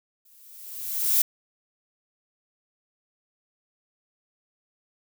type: noise with exponential growth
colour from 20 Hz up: violet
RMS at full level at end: -18 dBFS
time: 0.25-1.22 s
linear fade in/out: 5 ms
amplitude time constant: 210 ms
effects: none